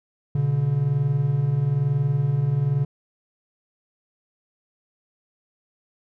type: tone pair together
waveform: triangle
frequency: 121.93 / 143 Hz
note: B2 / D3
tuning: -22 / -46 cents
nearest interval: minor third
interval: 276 cents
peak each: -23 / -18 dBFS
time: 0.35-2.85 s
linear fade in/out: 5 ms
effects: none